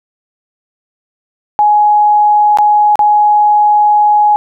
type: tone with dropouts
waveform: sine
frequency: 837 Hz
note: G#5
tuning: 13 cents sharp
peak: -5 dBFS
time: 1.59-4.36 s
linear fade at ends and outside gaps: 0 ms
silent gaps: 2.573-2.586 / 2.956-2.992 s
effects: none